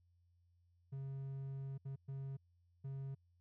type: tone bursts at uneven times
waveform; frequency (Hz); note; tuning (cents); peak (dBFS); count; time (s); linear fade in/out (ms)
triangle; 135.9; C#3; -34; -40; 4; 0.92-1.78 / 1.85-1.96 / 2.08-2.37 / 2.84-3.15; 10
effects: added 87 Hz sine -70 dBFS peak until 3.4 s